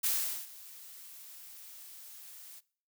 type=noise with ADSR envelope; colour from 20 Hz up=blue; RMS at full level=-29 dBFS; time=0.03-2.61 s; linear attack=14 ms; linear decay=420 ms; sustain=-21 dB; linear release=30 ms; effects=noise-tail reverb RT60 0.5 s tail -22 dB re dry